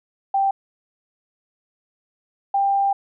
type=tone pair in turn; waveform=sine; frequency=784 / 792.7 Hz; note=G5 / G5; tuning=0 / +19 cents; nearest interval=unison; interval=19 cents; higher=second; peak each=-16 dBFS; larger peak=neither; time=0.34-0.51 / 2.54-2.93 s; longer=second; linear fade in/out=5 ms; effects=none